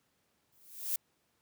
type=noise with exponential growth; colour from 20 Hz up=violet; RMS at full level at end=-30 dBFS; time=0.52-0.96 s; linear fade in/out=5 ms; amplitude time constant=94 ms; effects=pink hiss -75 dBFS RMS until 1.41 s + high-pass 100 Hz 12 dB/octave